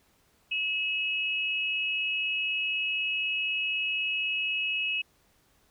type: tone pair together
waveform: sine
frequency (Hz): 2584 / 2900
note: E7 / F#7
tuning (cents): -35 / -35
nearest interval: major second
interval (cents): 200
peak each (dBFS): -28 / -32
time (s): 0.51-5.02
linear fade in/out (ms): 10
effects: pink hiss -66 dBFS RMS until 5.7 s